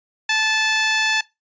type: tone with band-pass filter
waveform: 5% pulse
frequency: 873 Hz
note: A5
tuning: 14 cents flat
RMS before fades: -19 dBFS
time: 0.29-1.21 s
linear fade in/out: 5 ms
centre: 1900 Hz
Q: 1.1
effects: noise-tail reverb RT60 0.2 s tail -19 dB re dry + resampled to 16000 Hz